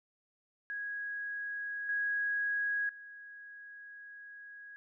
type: tone with level steps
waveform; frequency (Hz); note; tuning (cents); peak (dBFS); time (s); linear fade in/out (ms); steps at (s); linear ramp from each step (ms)
sine; 1655; G#6; -6; -36 / -30 / -47; 0.7-4.76; 0; 1.89 / 2.89; 2
effects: none